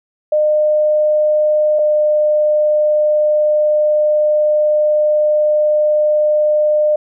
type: tone pair in turn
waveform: sine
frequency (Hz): 607 / 604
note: D#5 / D5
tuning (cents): -43 / +48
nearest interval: unison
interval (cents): 9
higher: first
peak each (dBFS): -10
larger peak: neither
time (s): 0.32-1.79 / 1.79-6.96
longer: second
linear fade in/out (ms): 5
effects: none